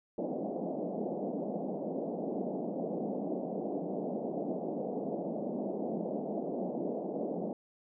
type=band-pass noise; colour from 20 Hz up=pink; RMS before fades=-36 dBFS; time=0.18-7.53 s; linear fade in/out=2 ms; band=180 to 720 Hz; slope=48 dB/octave; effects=none